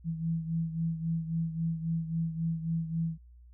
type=beating tone pair; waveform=sine; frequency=163.5 / 167.2 Hz; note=E3 / E3; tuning=-14 / +25 cents; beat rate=3.7 Hz; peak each=-30 / -36 dBFS; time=0.04-3.18 s; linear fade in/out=50 ms; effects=added 60 Hz sine -51 dBFS peak until 3.53 s